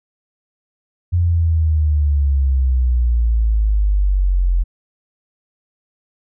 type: exponential sweep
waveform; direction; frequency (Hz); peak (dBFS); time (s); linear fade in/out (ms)
sine; down; 88.4 to 43.13; -12; 1.12-4.64; 20
effects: none